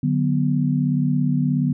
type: chord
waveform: sine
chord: B minor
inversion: first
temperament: just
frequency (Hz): 148.16 / 185.21 / 246.9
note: D3 / F#3 / B3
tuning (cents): +16 / +2 / 0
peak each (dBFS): -20 / -24 / -21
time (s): 0.03-1.73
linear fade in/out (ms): 5
effects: none